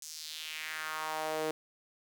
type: tone with high-pass filter sweep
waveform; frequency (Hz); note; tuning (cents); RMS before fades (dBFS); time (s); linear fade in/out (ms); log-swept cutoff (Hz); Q
sawtooth; 156.5; D#3; +10; -38; 0.02-1.51; 0; 6600 to 420; 2.4
effects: 9-bit